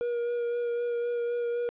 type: tone with vibrato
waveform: triangle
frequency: 476.7 Hz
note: A#4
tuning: 39 cents sharp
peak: -25 dBFS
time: 0.01-1.69 s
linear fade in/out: 0 ms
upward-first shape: sine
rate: 3.9 Hz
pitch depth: 14 cents each way
effects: resampled to 8000 Hz + 11-bit